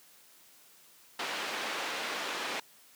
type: band-pass noise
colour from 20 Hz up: white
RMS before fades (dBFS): -36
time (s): 1.19-2.6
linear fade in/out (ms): 5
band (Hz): 290 to 2900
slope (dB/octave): 12
effects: white hiss -59 dBFS RMS until 2.95 s + high-pass 150 Hz 12 dB/octave